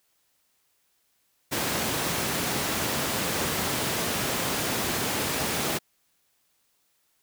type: high-pass noise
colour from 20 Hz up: pink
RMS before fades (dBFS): -28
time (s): 1.51-5.79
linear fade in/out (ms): 20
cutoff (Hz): 130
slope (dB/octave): 12
effects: white hiss -70 dBFS RMS until 7.22 s